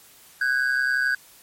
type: ring-modulated tone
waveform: triangle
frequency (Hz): 1568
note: G6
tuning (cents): 0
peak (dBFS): -15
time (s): 0.41-1.15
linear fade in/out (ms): 5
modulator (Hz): 65.6
effects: white hiss -51 dBFS RMS until 1.42 s + MP3 64 kbps